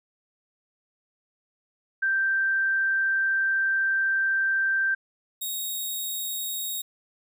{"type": "tone pair in turn", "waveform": ["sine", "5% pulse"], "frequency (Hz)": [1568, 3762], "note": ["G6", "A#7"], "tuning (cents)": [0, 15], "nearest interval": "octave + minor third", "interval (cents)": 1515, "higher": "second", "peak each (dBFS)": -21, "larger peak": "neither", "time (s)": [[2.02, 4.95], [5.41, 6.82]], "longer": "first", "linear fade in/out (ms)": 10, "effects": []}